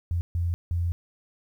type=tone bursts at uneven times; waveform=sine; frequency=86 Hz; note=F2; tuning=26 cents flat; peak=-23 dBFS; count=3; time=0.11-0.21 / 0.35-0.54 / 0.71-0.92 s; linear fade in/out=0 ms; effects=10-bit